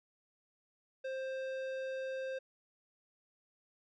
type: tone with tanh clipping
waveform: sine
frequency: 527 Hz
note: C5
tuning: 12 cents sharp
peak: -39 dBFS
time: 1.04-2.39 s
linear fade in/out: 10 ms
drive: 14 dB
effects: none